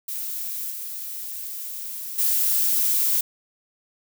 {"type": "noise with level steps", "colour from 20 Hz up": "violet", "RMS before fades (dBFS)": [-30, -33, -21], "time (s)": [0.08, 3.21], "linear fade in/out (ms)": 5, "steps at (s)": [0.7, 2.18], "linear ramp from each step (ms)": 10, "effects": []}